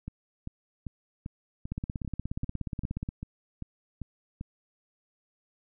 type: two click trains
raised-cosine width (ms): 5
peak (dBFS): -24 / -20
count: 12 / 24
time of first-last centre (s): 0.08-4.411 / 1.72-3.089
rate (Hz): 2.54 / 16.8
effects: none